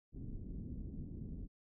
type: low-pass noise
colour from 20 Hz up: pink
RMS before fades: -45 dBFS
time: 0.12-1.48 s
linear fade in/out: 50 ms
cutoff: 290 Hz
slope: 24 dB/octave
effects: none